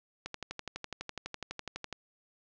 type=click train; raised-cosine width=0.2 ms; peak=-20 dBFS; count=21; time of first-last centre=0.26-1.927 s; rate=12 Hz; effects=low-pass 7000 Hz 12 dB/octave